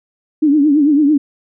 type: tone with vibrato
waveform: sine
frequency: 293.7 Hz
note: D4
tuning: in tune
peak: -8 dBFS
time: 0.42-1.18 s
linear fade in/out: 10 ms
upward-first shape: triangle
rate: 9 Hz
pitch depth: 130 cents each way
effects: none